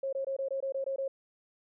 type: tone bursts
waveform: sine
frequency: 541 Hz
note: C#5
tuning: 42 cents flat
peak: -30 dBFS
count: 9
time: 0.03-1.08 s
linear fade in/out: 5 ms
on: 98 ms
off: 21 ms
effects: none